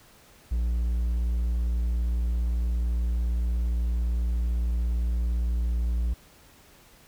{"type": "tone", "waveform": "triangle", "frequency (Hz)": 58.8, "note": "A#1", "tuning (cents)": 16, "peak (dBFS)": -21, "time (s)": [0.51, 6.14], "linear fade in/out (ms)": 10, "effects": ["pink hiss -55 dBFS RMS until 7.07 s"]}